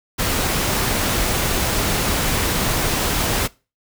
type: noise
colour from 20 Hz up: pink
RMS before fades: -20 dBFS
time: 0.18-3.48 s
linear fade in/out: 20 ms
effects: noise-tail reverb RT60 0.3 s tail -22 dB re dry